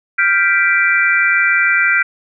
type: chord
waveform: sine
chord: G dominant seventh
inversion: third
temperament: equal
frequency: 1396.9 / 1568 / 1975.5 / 2349 Hz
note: F6 / G6 / B6 / D7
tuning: 0 / 0 / 0 / 0 cents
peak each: -16 dBFS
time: 0.18-2.03 s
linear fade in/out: 10 ms
effects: none